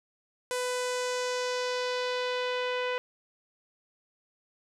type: tone with low-pass filter sweep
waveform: sawtooth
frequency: 498.9 Hz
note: B4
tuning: 17 cents sharp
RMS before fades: -31 dBFS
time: 0.51-2.98 s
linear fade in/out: 0 ms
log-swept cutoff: 9600 to 2700 Hz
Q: 1.7
effects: none